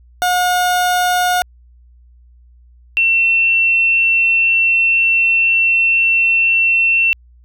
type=tone pair in turn; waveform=30% pulse / sine; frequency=721 / 2701 Hz; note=F#5 / E7; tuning=-45 / +42 cents; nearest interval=octave + major seventh; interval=2287 cents; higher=second; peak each=-10 dBFS; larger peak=neither; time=0.22-1.42 / 2.97-7.13 s; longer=second; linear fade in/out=0 ms; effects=added 60 Hz sine -43 dBFS peak until 7.44 s